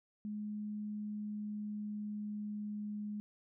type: tone with pitch glide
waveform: sine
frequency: 210 to 208.8 Hz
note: G#3 to G#3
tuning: +19 to +10 cents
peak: -38 dBFS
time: 0.25-3.2 s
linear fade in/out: 0 ms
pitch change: -9 cents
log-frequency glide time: 0.79-2.97 s
effects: none